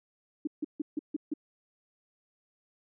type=tone bursts; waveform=sine; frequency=301.4 Hz; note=D4; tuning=45 cents sharp; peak=-28 dBFS; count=6; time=0.45-1.338 s; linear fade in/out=5 ms; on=23 ms; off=150 ms; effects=none